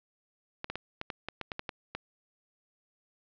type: clicks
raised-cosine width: 0.3 ms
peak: -19 dBFS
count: 11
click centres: 0.644 / 0.7 / 0.756 / 1.014 / 1.102 / 1.286 / 1.413 / 1.518 / 1.594 / 1.692 / 1.95 s
effects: low-pass 5000 Hz 12 dB/octave